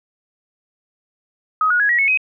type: tone with pitch steps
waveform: sine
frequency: 1263 / 1450.8 / 1666.5 / 1914.4 / 2199 / 2526 Hz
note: D#6 / F#6 / G#6 / A#6 / C#7 / D#7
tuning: +26 / -34 / +5 / +46 / -14 / +26 cents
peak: -13 dBFS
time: 1.61-2.174 s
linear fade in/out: 2 ms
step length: 94 ms
effects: none